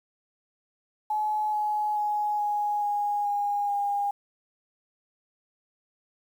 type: tone with pitch steps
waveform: sine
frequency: 851 / 844.1 / 837.3 / 830.6 / 823.9 / 817.3 / 810.7 Hz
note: G#5 / G#5 / G#5 / G#5 / G#5 / G#5 / G#5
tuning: +42 / +28 / +14 / 0 / -14 / -28 / -42 cents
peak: -24 dBFS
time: 1.1-4.11 s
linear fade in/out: 5 ms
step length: 430 ms
effects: 9-bit